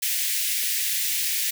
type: high-pass noise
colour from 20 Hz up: white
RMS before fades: -25 dBFS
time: 0.02-1.51 s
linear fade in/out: 10 ms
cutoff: 1800 Hz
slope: 48 dB/octave
effects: none